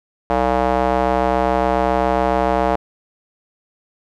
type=tone with band-pass filter; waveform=square; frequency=63.6 Hz; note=C2; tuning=48 cents flat; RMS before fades=-17 dBFS; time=0.3-2.76 s; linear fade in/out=0 ms; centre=720 Hz; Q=2; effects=none